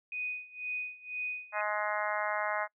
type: tone with tremolo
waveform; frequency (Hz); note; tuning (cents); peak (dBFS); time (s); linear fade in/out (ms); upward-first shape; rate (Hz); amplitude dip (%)
sine; 2489; D#7; 0; -32; 0.12-1.61; 2; sine; 2; 90
type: harmonic tone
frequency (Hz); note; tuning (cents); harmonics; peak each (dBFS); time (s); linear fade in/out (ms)
210; G#3; +19; 3 / 4 / 5 / 6 / 7 / 8 / 9 / 10; -36 / -37 / -38 / -39 / -39 / -40 / -41 / -41; 1.52-2.68; 50
effects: noise-tail reverb RT60 0.1 s tail -23 dB re dry